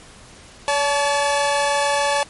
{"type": "tone pair together", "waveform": "sawtooth", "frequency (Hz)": [569, 866.8], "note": ["C#5", "A5"], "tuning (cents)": [45, -26], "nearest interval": "perfect fifth", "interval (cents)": 729, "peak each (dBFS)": -16, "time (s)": [0.68, 2.23], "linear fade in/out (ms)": 0, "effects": ["pink hiss -44 dBFS RMS until 2.29 s", "MP3 48 kbps"]}